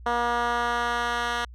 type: tone with band-pass filter sweep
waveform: 10% pulse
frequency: 238.7 Hz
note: A#3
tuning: 41 cents sharp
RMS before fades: -26 dBFS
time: 0.06-1.45 s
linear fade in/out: 5 ms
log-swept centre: 940 to 2100 Hz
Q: 0.92
effects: added 60 Hz sine -41 dBFS peak until 1.54 s